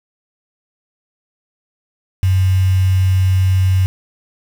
sine tone with quantisation, 93.7 Hz, F#2, 22 cents sharp, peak -10 dBFS, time 2.23-3.86 s, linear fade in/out 0 ms, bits 5, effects none

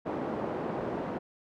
pink band-pass noise, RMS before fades -34 dBFS, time 0.05-1.19 s, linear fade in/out 20 ms, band 230 to 750 Hz, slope 12 dB/octave, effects none

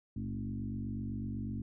sine tone with frequency modulation, 164.81 Hz, E3, in tune, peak -35 dBFS, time 0.16-1.62 s, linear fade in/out 5 ms, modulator 48 Hz, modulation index 2.3, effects none

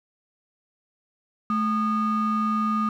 triangle ring-modulated tone, 722 Hz, F#5, 43 cents flat, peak -15 dBFS, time 1.5-2.89 s, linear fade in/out 2 ms, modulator 505 Hz, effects tanh soft clip ceiling -15 dBFS

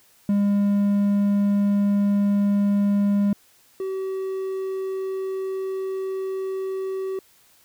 triangle tone pair in turn, 202.3 / 381.9 Hz, G#3 / G4, -45 / -45 cents, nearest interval major seventh, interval 1100 cents, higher second, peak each -15 / -23 dBFS, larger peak first, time 0.29-3.33 / 3.8-7.19 s, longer second, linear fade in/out 2 ms, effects white hiss -57 dBFS RMS until 7.64 s

